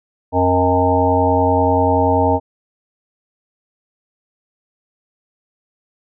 harmonic tone with a mistuned harmonic, 90.3 Hz, F#2, 42 cents flat, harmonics 1 / 3 / 5 / 7 / 9 / 10, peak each -19 / -19 / -19 / -19 / -19 / -19 dBFS, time 0.32-2.4 s, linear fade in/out 50 ms, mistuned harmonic 5, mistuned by +54 cents, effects none

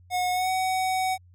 square tone with pitch glide, 727 to 750 Hz, F#5 to F#5, -31 to +23 cents, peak -24 dBFS, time 0.1-1.18 s, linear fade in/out 50 ms, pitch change +54 cents, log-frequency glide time 0.32-0.5 s, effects added 89 Hz sine -51 dBFS peak until 1.34 s

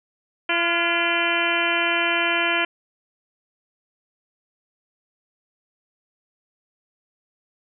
harmonic tone with a mistuned harmonic, 340.1 Hz, F4, 46 cents flat, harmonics 1 / 2 / 3 / 4 / 5 / 6 / 7 / 8 / 9, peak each -29 / -28 / -29 / -27 / -27 / -30 / -25 / -28 / -28 dBFS, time 0.49-2.65 s, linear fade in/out 5 ms, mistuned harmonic 4, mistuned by +53 cents, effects none

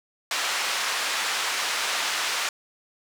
pink band-pass noise, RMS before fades -27 dBFS, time 0.31-2.49 s, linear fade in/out 2 ms, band 1100 to 6700 Hz, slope 12 dB/octave, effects none

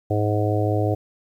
harmonic tone, 105.1 Hz, G#2, 21 cents sharp, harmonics 1 / 3 / 4 / 5 / 6 / 7, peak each -21 / -26 / -27 / -28 / -29 / -29 dBFS, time 0.1-0.95 s, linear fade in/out 10 ms, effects 9-bit

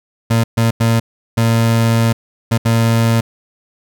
30% pulse tone bursts at uneven times, 114.7 Hz, A#2, 28 cents flat, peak -8 dBFS, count 6, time 0.3-0.44 / 0.57-0.71 / 0.8-1 / 1.37-2.13 / 2.51-2.58 / 2.65-3.21 s, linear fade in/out 10 ms, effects none

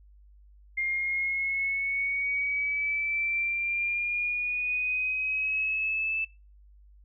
sine exponential sweep, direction up, 2116 to 2637 Hz, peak -26 dBFS, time 0.77-6.25 s, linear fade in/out 10 ms, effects noise-tail reverb RT60 0.3 s tail -22 dB re dry + added 50 Hz sine -52 dBFS peak until 7.04 s

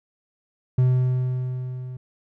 triangle tone with level ramp, 127.1 Hz, C3, 50 cents flat, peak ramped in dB -12 to -30 dBFS, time 0.78-1.97 s, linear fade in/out 5 ms, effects none

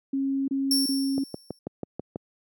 sine tone bursts, 272 Hz, C#4, 33 cents flat, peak -23 dBFS, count 3, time 0.13-1.238 s, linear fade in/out 5 ms, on 350 ms, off 29 ms
sawtooth tone with exponential decay, 5450 Hz, F8, 43 cents flat, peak -17 dBFS, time 0.71-1.59 s, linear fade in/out 2 ms, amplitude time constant 190 ms
click train, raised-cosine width 2 ms, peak -17 dBFS, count 7, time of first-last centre 1.18-2.159 s, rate 6.13 Hz
effects high-pass 150 Hz 12 dB/octave

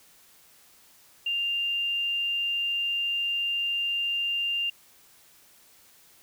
sine tone, 2794 Hz, F7, in tune, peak -25 dBFS, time 1.26-4.7 s, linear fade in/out 5 ms, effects white hiss -57 dBFS RMS until 6.22 s

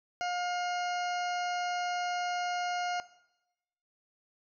harmonic tone, 712 Hz, F5, 33 cents sharp, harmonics 1 / 2 / 3 / 4 / 6 / 7 / 8 / 9, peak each -32 / -38 / -42 / -44 / -48 / -49 / -50 / -51 dBFS, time 0.21-3 s, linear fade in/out 0 ms, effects noise-tail reverb RT60 0.9 s tail -17 dB re dry

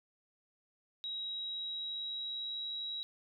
sine tone with pitch glide, 3834 to 3863 Hz, A#7 to B7, +48 to -39 cents, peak -37 dBFS, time 1.04-3.03 s, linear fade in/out 0 ms, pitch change +13 cents, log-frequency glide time 1.14-2.64 s, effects none

